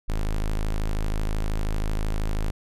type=tone; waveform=square; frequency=26.43 Hz; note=G#0; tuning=31 cents sharp; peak=-23 dBFS; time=0.08-2.51 s; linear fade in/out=10 ms; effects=resampled to 32000 Hz